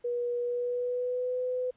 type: tone with pitch glide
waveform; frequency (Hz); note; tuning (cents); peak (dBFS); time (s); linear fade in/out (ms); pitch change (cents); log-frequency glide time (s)
sine; 482.9 to 503.4; B4 to B4; -39 to +33; -28; 0.04-1.71; 10; +72; 0.39-1.41
effects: pink hiss -68 dBFS RMS until 1.76 s + resampled to 8000 Hz